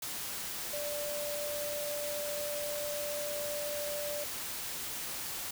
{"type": "tone in noise", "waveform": "sine", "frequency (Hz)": 587.3, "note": "D5", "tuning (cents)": 0, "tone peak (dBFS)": -36, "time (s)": [0.73, 4.24], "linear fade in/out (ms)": 5, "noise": "white", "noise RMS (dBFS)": -39, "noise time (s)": [0.02, 5.51], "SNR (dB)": 0, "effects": []}